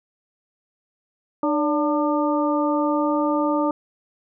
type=harmonic tone with a mistuned harmonic; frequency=300.1 Hz; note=D4; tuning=38 cents sharp; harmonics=1 / 2 / 3 / 4; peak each=-21 / -24 / -26 / -27 dBFS; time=1.43-3.71 s; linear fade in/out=2 ms; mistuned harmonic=2; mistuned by=-63 cents; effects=none